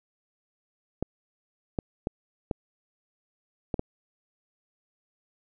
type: clicks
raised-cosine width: 2 ms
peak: -14 dBFS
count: 6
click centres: 1.026 / 1.788 / 2.071 / 2.512 / 3.742 / 3.794 s
effects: none